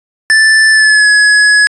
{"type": "tone with pitch glide", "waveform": "square", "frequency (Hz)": [1759, 1687.3], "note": ["A6", "G#6"], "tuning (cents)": [-1, 27], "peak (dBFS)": -5, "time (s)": [0.3, 1.67], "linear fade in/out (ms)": 0, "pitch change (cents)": -72, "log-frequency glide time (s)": [0.71, 1.08], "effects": ["resampled to 22050 Hz"]}